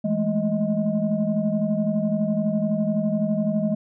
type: tone cluster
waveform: sine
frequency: 164.7 / 208.4 / 220.3 / 628 Hz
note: E3 / G#3 / A3 / D#5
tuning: -1 / +6 / +2 / +16 cents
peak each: -28 / -22 / -26 / -27 dBFS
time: 0.04-3.75 s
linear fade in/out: 10 ms
effects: tanh soft clip ceiling -11 dBFS